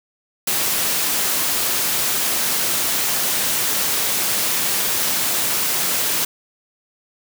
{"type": "high-pass noise", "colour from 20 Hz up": "white", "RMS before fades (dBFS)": -20, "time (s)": [0.47, 6.25], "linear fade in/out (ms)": 5, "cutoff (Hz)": 110, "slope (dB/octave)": 12, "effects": []}